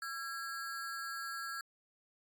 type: ring-modulated tone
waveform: square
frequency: 1499 Hz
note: F#6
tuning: 22 cents sharp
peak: -37 dBFS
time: 0.02-1.61 s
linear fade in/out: 2 ms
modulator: 144 Hz
effects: AAC 64 kbps